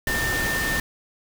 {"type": "tone in noise", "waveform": "sine", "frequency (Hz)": 1800, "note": "A6", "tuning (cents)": 39, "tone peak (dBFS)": -24, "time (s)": [0.07, 0.8], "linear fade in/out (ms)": 2, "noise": "pink", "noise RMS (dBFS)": -27, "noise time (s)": [0.07, 0.8], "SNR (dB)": 0, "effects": []}